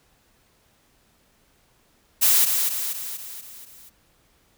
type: noise with echo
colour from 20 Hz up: blue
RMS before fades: -17 dBFS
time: 2.21-2.46 s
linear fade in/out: 20 ms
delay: 240 ms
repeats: 6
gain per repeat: -5 dB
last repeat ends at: 3.9 s
effects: pink hiss -62 dBFS RMS until 4.57 s